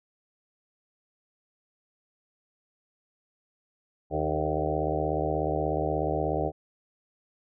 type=harmonic tone with a mistuned harmonic; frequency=76.6 Hz; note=D#2; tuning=27 cents flat; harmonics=1 / 2 / 4 / 5 / 6 / 7 / 8 / 9 / 10; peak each=-34 / -34 / -34 / -34 / -34 / -34 / -34 / -34 / -34 dBFS; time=4.1-6.52 s; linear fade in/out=50 ms; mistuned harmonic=5; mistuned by=+40 cents; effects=none